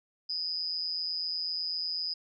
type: tone with amplitude modulation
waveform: sine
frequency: 4978 Hz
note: D#8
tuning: in tune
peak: -27 dBFS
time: 0.29-2.14 s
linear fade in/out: 10 ms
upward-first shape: sine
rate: 168 Hz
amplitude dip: 80%
effects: none